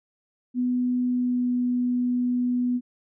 sine tone with pitch glide, 248.4 to 246.7 Hz, B3 to B3, +10 to -2 cents, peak -21 dBFS, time 0.54-2.81 s, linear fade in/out 50 ms, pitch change -12 cents, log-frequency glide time 1.07-1.5 s, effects none

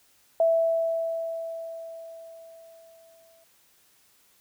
sine tone with exponential decay, 659.3 Hz, E5, in tune, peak -17 dBFS, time 0.4-3.44 s, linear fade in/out 2 ms, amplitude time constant 660 ms, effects white hiss -62 dBFS RMS until 4.4 s

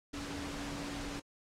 sine tone in noise, 285 Hz, C#4, 48 cents sharp, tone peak -43 dBFS, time 0.13-1.2 s, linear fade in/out 10 ms, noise pink, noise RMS -43 dBFS, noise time 0.13-1.2 s, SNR -3 dB, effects low-pass 7000 Hz 12 dB/octave + AAC 48 kbps

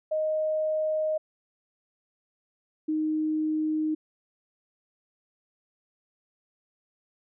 sine tone pair in turn, 622.3 / 310.3 Hz, D#5 / D#4, 0 / -5 cents, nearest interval octave, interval 1205 cents, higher first, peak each -24 dBFS, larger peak neither, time 0.11-1.18 / 2.88-3.95 s, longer neither, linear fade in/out 10 ms, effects none

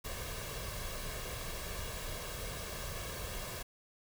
pink noise with comb filter, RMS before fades -41 dBFS, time 0.04-3.63 s, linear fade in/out 10 ms, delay 1.8 ms, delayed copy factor +0.6, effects none

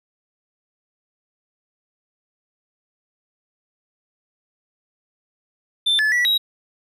triangle tone with pitch steps, 3554 / 1726 / 1948 / 3835 Hz, A7 / A6 / B6 / A#7, +17 / -34 / -24 / +48 cents, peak -14 dBFS, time 5.86-6.38 s, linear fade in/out 10 ms, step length 130 ms, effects none

